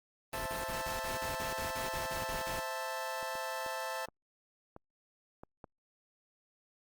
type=noise bursts; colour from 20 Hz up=pink; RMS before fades=-42 dBFS; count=13; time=0.33-2.596 s; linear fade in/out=0 ms; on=130 ms; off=48 ms
type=chord; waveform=25% pulse; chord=A minor; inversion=first; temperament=equal; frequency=523.3 / 659.3 / 880 Hz; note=C5 / E5 / A5; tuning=0 / 0 / 0 cents; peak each=-38 / -38 / -36 dBFS; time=0.33-4.06 s; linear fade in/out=10 ms
type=clicks; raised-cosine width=1 ms; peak=-33 dBFS; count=10; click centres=2.043 / 2.222 / 2.361 / 3.228 / 3.354 / 3.663 / 4.086 / 4.764 / 5.435 / 5.642 s
effects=Opus 32 kbps